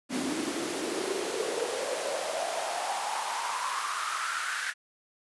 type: noise with high-pass filter sweep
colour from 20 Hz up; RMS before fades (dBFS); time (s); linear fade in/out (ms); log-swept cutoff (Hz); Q
pink; -32; 0.09-4.74; 50; 250 to 1600; 5.5
effects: resampled to 24000 Hz